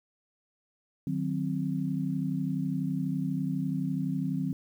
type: chord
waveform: sine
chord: C diminished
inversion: first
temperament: equal with one note detuned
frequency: 152.98 / 185 / 261.6 Hz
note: Eb3 / Gb3 / C4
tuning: -29 / 0 / 0 cents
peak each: -32 dBFS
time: 1.07-4.53 s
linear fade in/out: 2 ms
effects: 10-bit